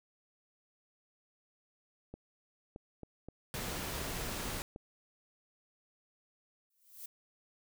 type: clicks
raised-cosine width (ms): 2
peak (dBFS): -32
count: 7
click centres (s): 2.14 / 2.761 / 3.033 / 3.286 / 4.015 / 4.455 / 4.761
type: noise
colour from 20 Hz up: pink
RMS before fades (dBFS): -39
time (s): 3.54-4.62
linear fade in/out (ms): 0
type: noise with exponential growth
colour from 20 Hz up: violet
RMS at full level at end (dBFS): -43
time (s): 6.7-7.06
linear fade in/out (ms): 5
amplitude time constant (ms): 77
effects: none